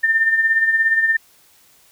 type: tone with tremolo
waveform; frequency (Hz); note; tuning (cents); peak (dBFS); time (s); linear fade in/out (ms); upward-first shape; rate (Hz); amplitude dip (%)
sine; 1800; A6; +39; -11; 0.03-1.17; 10; sine; 17; 55
effects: white hiss -53 dBFS RMS until 1.91 s